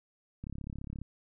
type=click train; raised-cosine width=5 ms; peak=-28 dBFS; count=21; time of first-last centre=0.44-1.016 s; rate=34.7 Hz; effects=none